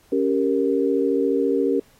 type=chord; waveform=sine; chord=G diminished; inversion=second; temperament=equal; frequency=277.2 / 392 / 466.2 Hz; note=Db4 / G4 / Bb4; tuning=0 / 0 / 0 cents; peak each=-22 dBFS; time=0.12-1.8 s; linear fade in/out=5 ms; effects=pink hiss -57 dBFS RMS until 1.99 s + AAC 48 kbps